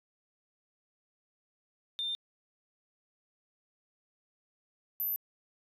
sine tone pair in turn, 3604 / 12122 Hz, A7 / F#9, +41 / +41 cents, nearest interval octave + major sixth, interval 2100 cents, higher second, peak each -31 / -29 dBFS, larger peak second, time 1.99-2.15 / 5-5.16 s, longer neither, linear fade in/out 0 ms, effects tanh soft clip ceiling -27 dBFS

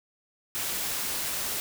white noise, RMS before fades -31 dBFS, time 0.55-1.6 s, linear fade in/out 0 ms, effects none

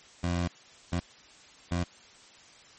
20% pulse tone bursts at uneven times, 87.31 Hz, F2, in tune, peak -22 dBFS, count 3, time 0.23-0.48 / 0.92-1 / 1.71-1.84 s, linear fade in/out 10 ms, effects white hiss -54 dBFS RMS until 2.78 s + MP3 32 kbps

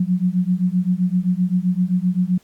sine beating tone pair, 177.6 / 185.3 Hz, F3 / F#3, +29 / +3 cents, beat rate 7.7 Hz, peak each -19 dBFS, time 0-2.38 s, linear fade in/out 5 ms, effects pink hiss -57 dBFS RMS until 2.43 s + AAC 64 kbps

